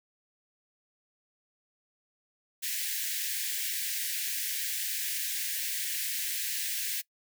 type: high-pass noise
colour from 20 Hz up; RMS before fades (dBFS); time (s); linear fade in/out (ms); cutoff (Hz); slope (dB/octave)
white; -33; 2.62-7.02; 20; 1600; 96
effects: noise-tail reverb RT60 0.1 s tail -22 dB re dry